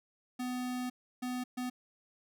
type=tone bursts at uneven times; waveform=square; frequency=250 Hz; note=B3; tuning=21 cents sharp; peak=-35 dBFS; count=3; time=0.39-0.9 / 1.22-1.44 / 1.57-1.7 s; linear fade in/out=10 ms; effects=none